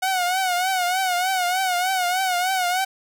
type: tone with vibrato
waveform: sawtooth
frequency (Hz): 736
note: F#5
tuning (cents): -9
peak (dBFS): -16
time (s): 0.02-2.85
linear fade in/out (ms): 10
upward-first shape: triangle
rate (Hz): 3.3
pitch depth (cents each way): 90
effects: none